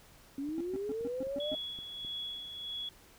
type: linear sweep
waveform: sine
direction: up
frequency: 268.9 to 622.3 Hz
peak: -34 dBFS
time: 0.38-1.55 s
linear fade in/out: 2 ms
type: click train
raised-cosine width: 3 ms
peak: -38 dBFS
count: 7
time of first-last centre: 0.49-2.048 s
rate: 3.85 Hz
type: tone bursts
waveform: triangle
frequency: 273.5 Hz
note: C#4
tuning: 23 cents flat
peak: -34 dBFS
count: 7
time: 0.58-1.542 s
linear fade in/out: 0 ms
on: 26 ms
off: 130 ms
type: tone with tremolo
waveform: sine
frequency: 3366 Hz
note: G#7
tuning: 23 cents sharp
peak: -36 dBFS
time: 1.4-2.89 s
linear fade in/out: 2 ms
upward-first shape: sine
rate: 1.6 Hz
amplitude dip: 50%
effects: pink hiss -59 dBFS RMS until 3.18 s